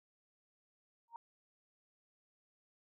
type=tone with exponential growth; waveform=sine; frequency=930 Hz; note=A#5; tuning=4 cents flat; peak=-40 dBFS; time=1.08-1.16 s; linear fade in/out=1 ms; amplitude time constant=16 ms; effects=none